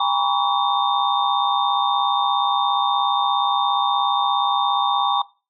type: tone cluster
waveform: sine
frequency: 806 / 941 / 998 / 1133 / 3632 Hz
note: G5 / A#5 / B5 / C#6 / A#7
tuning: +48 / +16 / +18 / +37 / -46 cents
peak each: -22 / -25 / -27 / -21 / -25 dBFS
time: 0-5.22 s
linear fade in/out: 5 ms
effects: noise-tail reverb RT60 0.3 s tail -19 dB re dry